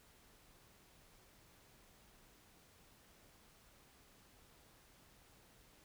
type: silence
effects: pink hiss -66 dBFS RMS until 5.84 s

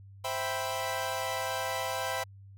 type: chord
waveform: sawtooth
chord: C major seventh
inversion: none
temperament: equal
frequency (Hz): 523.3 / 659.3 / 784 / 987.8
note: C5 / E5 / G5 / B5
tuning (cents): 0 / 0 / 0 / 0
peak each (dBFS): -33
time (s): 0.24-2.24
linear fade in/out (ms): 10
effects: added 98 Hz sine -48 dBFS peak until 2.57 s

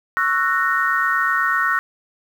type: chord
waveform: sine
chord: F# dominant seventh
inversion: second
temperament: just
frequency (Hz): 1110 / 1332 / 1480 / 1850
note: C#6 / E6 / F#6 / A#6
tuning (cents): +2 / +18 / 0 / -14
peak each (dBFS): -23 / -22 / -21 / -21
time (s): 0.17-1.79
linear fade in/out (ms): 0
effects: 7-bit

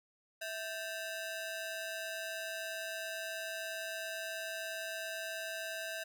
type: ring-modulated tone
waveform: sawtooth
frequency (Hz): 1109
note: C#6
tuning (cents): 0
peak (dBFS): -32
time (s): 0.41-6.04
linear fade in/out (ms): 10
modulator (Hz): 456
effects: none

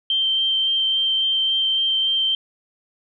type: tone with vibrato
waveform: sine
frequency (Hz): 3136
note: G7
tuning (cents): 0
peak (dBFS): -17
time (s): 0.1-2.35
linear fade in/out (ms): 2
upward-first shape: sine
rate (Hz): 3.6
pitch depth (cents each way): 8
effects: none

